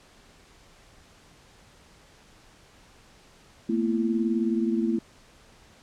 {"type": "tone cluster", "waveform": "sine", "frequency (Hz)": [224.1, 243.2, 336.2], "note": ["A3", "B3", "E4"], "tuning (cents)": [32, -26, 34], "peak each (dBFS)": [-25, -29, -27], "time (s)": [3.69, 4.99], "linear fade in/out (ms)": 5, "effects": ["pink hiss -55 dBFS RMS until 5.82 s", "low-pass 8000 Hz 12 dB/octave"]}